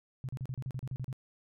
sine tone bursts, 129.8 Hz, C3, 13 cents flat, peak -34 dBFS, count 11, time 0.24-1.128 s, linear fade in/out 0 ms, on 48 ms, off 36 ms, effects none

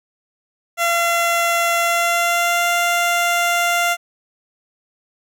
15% pulse tone with pitch glide, 683 to 694.5 Hz, F5 to F5, -39 to -10 cents, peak -9 dBFS, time 0.77-3.97 s, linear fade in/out 50 ms, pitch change +29 cents, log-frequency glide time 1.78-2.66 s, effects none

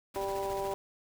pink noise with tremolo, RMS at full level -44 dBFS, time 0.14-0.74 s, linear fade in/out 10 ms, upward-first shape square, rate 14 Hz, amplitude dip 35%
harmonic tone, 196 Hz, G3, in tune, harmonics 2 / 3 / 4 / 5, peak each -35 / -37 / -38 / -39 dBFS, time 0.16-0.74 s, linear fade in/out 0 ms
effects none

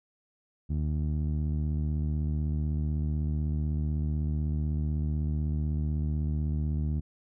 15% pulse tone with low-pass filter, 76 Hz, D#2, 40 cents flat, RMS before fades -29 dBFS, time 0.69-7.01 s, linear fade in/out 20 ms, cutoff 160 Hz, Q 0.63, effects none

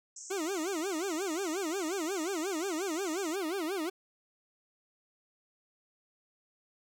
white band-pass noise, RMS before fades -47 dBFS, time 0.16-3.36 s, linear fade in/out 5 ms, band 5600 to 8000 Hz, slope 96 dB/octave
40% pulse tone with vibrato, 351.4 Hz, F4, 11 cents sharp, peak -31 dBFS, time 0.3-3.9 s, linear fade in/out 10 ms, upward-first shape sine, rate 5.6 Hz, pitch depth 240 cents each way
effects none

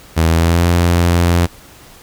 sawtooth tone with pitch glide, 81.6 to 86.45 Hz, E2 to F2, -17 to -17 cents, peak -6 dBFS, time 0.16-1.47 s, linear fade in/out 20 ms, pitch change +100 cents, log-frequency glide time 0.28-0.66 s, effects pink hiss -41 dBFS RMS until 2.02 s

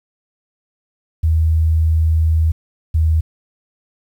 sine tone pair in turn, 80 / 79.65 Hz, D#2 / D#2, +49 / +41 cents, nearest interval unison, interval 8 cents, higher first, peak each -11 dBFS, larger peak neither, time 1.23-2.52 / 2.94-3.21 s, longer first, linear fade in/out 10 ms, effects 8-bit

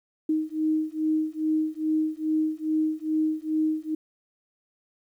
sine beating tone pair, 311.1 / 313.5 Hz, D#4 / D#4, 0 / +13 cents, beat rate 2.4 Hz, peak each -26 dBFS, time 0.29-3.95 s, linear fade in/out 5 ms, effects 10-bit

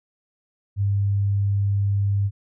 sine tone, 100 Hz, G2, 35 cents sharp, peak -18 dBFS, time 0.76-2.31 s, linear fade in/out 50 ms, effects none

